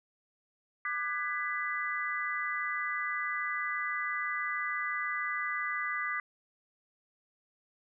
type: chord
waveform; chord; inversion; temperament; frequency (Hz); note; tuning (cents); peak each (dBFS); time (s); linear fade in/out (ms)
sine; G# half-diminished seventh; second; just; 1196.1 / 1495.1 / 1661.2 / 1993.5; D6 / F#6 / G#6 / B6; +31 / +18 / 0 / +16; -36 / -40 / -40 / -34; 0.85-6.2; 2
effects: none